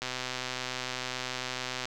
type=click train; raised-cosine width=0.2 ms; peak=-16 dBFS; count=234; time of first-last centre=0.02-1.855 s; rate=127 Hz; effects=none